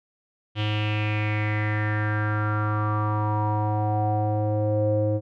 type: tone with low-pass filter sweep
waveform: square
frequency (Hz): 106.1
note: G#2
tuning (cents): +38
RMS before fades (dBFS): -24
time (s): 0.55-5.21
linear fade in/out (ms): 50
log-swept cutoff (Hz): 3100 to 470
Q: 5.9
effects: none